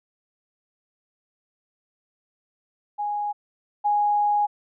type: tone pair in turn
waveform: sine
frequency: 828 / 828 Hz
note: G#5 / G#5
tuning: -5 / -5 cents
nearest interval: unison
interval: 0 cents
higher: neither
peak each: -24 / -18 dBFS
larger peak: second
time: 2.98-3.33 / 3.84-4.47 s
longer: second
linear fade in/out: 20 ms
effects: none